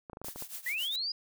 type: clicks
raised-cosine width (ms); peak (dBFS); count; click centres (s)
1; -29; 8; 0.098 / 0.132 / 0.171 / 0.216 / 0.246 / 0.284 / 0.36 / 0.423
type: noise with tremolo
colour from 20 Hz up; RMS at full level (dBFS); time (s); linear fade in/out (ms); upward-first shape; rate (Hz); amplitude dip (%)
blue; -39; 0.24-0.96; 2; triangle; 7.2; 90
type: linear sweep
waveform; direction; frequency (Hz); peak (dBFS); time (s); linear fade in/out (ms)
sine; up; 1864.7 to 4984; -31; 0.66-1.12; 5
effects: none